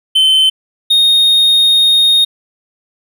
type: tone pair in turn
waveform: triangle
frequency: 3072 / 3709 Hz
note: G7 / A#7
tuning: -36 / -9 cents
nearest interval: minor third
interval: 327 cents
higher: second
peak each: -5 dBFS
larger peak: neither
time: 0.15-0.5 / 0.9-2.25 s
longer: second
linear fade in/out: 10 ms
effects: none